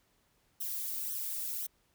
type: noise with flanger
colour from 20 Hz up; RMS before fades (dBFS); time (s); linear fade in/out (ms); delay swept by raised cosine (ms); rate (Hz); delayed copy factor
violet; -37; 0.6-1.67; 10; 0.41 to 2.51; 1.9; -0.85
effects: pink hiss -72 dBFS RMS until 1.94 s